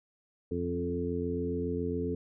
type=harmonic tone with a mistuned harmonic; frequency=87.2 Hz; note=F2; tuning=2 cents flat; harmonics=1 / 2 / 3 / 4 / 5; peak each=-37 / -38 / -35 / -39 / -34 dBFS; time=0.51-2.15 s; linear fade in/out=5 ms; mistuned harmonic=2; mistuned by=-15 cents; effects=none